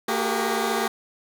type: tone cluster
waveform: 15% pulse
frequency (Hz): 226.7 / 374.8 / 403.2 / 469.1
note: A#3 / F#4 / G4 / A#4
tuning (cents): -48 / +22 / +49 / +11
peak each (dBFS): -21 / -22 / -20 / -27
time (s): 0.08-0.88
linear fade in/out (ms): 5
effects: none